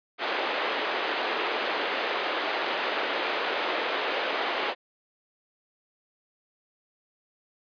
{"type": "band-pass noise", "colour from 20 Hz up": "pink", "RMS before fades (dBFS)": -29, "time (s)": [0.18, 4.75], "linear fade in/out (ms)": 50, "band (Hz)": [390, 3600], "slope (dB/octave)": 24, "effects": ["resampled to 11025 Hz"]}